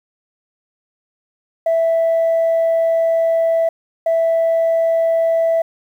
sine tone pair in turn, 659.3 / 659.3 Hz, E5 / E5, 0 / 0 cents, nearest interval unison, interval 0 cents, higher neither, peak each -11 dBFS, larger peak neither, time 1.66-3.69 / 4.06-5.62 s, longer first, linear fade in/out 5 ms, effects tanh soft clip ceiling -10 dBFS + 8-bit

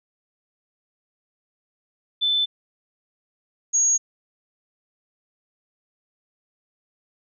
sine tone pair in turn, 3520 / 6620 Hz, A7 / G#8, 0 / -6 cents, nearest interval major seventh, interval 1094 cents, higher second, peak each -18 / -16 dBFS, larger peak second, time 2.21-2.46 / 3.73-3.98 s, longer neither, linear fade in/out 20 ms, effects none

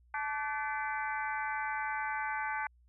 harmonic tone with a mistuned harmonic, 290.1 Hz, D4, 21 cents flat, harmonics 3 / 4 / 5 / 6 / 7 / 8, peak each -36 / -42 / -38 / -45 / -42 / -46 dBFS, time 0.14-2.67 s, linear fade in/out 2 ms, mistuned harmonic 5, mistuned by +78 cents, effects added 60 Hz sine -61 dBFS peak until 2.88 s

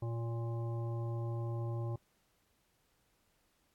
harmonic tone with a mistuned harmonic, 116.54 Hz, A#2, in tune, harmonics 1 / 3 / 5 / 7 / 9, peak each -35 / -45 / -49 / -52 / -54 dBFS, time 0.02-1.96 s, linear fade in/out 5 ms, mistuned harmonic 5, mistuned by -23 cents, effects pink hiss -75 dBFS RMS until 3.74 s + AAC 64 kbps

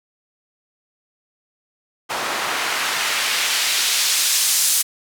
white noise with band-pass filter sweep, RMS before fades -20 dBFS, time 2.09-4.83 s, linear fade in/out 20 ms, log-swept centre 790 to 8100 Hz, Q 0.73, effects none

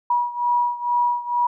sine beating tone pair, 965 / 967.2 Hz, B5 / B5, -40 / -36 cents, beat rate 2.2 Hz, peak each -20 / -23 dBFS, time 0.1-1.47 s, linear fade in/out 5 ms, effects none

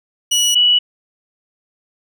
25% pulse / sine tone pair in turn, 2925 / 2942 Hz, F#7 / F#7, -21 / -11 cents, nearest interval unison, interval 10 cents, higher second, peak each -9 dBFS, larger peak neither, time 0.31-0.55 / 0.55-0.79 s, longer neither, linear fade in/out 10 ms, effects none

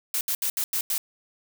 blue noise bursts at uneven times, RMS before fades -26 dBFS, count 6, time 0.14-0.21 / 0.28-0.35 / 0.42-0.5 / 0.57-0.64 / 0.73-0.81 / 0.9-0.98 s, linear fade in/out 2 ms, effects none

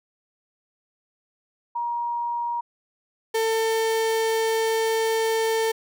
sine / 35% pulse tone pair in turn, 948 / 447.4 Hz, A#5 / A4, +29 / +29 cents, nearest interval octave + minor second, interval 1300 cents, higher first, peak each -24 / -19 dBFS, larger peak second, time 1.75-2.61 / 3.34-5.72 s, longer second, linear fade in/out 10 ms, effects none

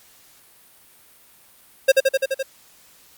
square tone with echo, 536 Hz, C5, 42 cents sharp, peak -10 dBFS, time 1.88-1.92 s, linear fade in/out 10 ms, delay 85 ms, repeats 6, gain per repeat -2 dB, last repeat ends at 2.43 s, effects white hiss -52 dBFS RMS until 3.17 s + Opus 48 kbps

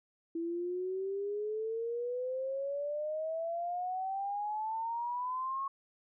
sine exponential sweep, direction up, 329.6 to 1100 Hz, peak -33 dBFS, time 0.35-5.68 s, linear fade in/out 5 ms, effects none

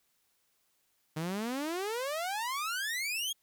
sawtooth exponential sweep, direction up, 151.6 to 3337 Hz, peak -29 dBFS, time 1.16-3.33 s, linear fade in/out 10 ms, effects white hiss -74 dBFS RMS until 3.42 s

